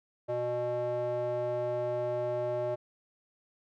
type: tone with band-pass filter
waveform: square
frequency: 122 Hz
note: B2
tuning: 21 cents flat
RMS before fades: -32 dBFS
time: 0.28-2.76 s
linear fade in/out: 20 ms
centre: 560 Hz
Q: 4.6
effects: none